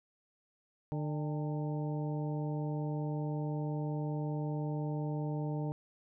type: harmonic tone with a mistuned harmonic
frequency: 150 Hz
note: D3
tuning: 37 cents sharp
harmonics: 1 / 2 / 3 / 4 / 5 / 6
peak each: -34 / -40 / -44 / -46 / -48 / -50 dBFS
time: 0.92-5.72 s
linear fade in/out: 0 ms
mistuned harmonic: 5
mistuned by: +100 cents
effects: none